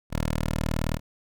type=tone; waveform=10% pulse; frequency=39.18 Hz; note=D#1; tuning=13 cents sharp; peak=-17 dBFS; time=0.1-1 s; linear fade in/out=50 ms; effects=none